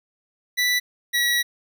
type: tone pair in turn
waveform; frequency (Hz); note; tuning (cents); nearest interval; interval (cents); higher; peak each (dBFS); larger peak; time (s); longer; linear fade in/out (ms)
25% pulse; 1972 / 1925.8; B6 / B6; -3 / -44; unison; 41; first; -15 / -15; neither; 0.57-0.8 / 1.13-1.43; second; 20
effects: none